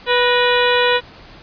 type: harmonic tone with a mistuned harmonic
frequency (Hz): 490.6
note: B4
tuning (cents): -12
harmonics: 1 / 2 / 3 / 4 / 5 / 6 / 7 / 8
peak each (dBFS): -16 / -19 / -21 / -22 / -23 / -24 / -24 / -25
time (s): 0.06-1.01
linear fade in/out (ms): 50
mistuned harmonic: 4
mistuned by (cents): -80
effects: pink hiss -41 dBFS RMS until 1.42 s + resampled to 11025 Hz